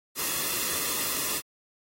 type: noise with comb filter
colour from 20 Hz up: white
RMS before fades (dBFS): -29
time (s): 0.15-1.42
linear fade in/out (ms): 50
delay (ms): 1.3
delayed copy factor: -0.55
effects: AAC 48 kbps